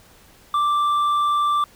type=tone with hard clipping; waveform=sine; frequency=1174.7 Hz; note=D6; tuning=in tune; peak=-18 dBFS; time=0.54-1.64 s; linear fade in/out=2 ms; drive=4 dB; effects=pink hiss -51 dBFS RMS until 1.75 s